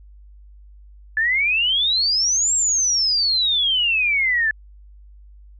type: exponential two-way sweep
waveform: sine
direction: up then down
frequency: 1720 to 7650 to 1720 Hz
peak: -16 dBFS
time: 1.17-4.51 s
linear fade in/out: 2 ms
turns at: 2.54 s
effects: added 50 Hz sine -42 dBFS peak until 5.59 s